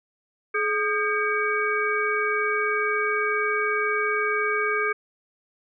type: tone cluster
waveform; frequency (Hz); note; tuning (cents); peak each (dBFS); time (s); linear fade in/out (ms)
sine; 424.5 / 1226 / 1597 / 2261; G#4 / D#6 / G6 / C#7; +38 / -26 / +32 / +34; -27; 0.54-4.93; 10
effects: none